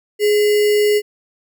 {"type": "tone with sample-and-hold", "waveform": "sine", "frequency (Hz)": 418.2, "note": "G#4", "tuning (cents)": 12, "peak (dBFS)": -11, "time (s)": [0.19, 1.02], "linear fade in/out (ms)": 50, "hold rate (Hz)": 2450, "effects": []}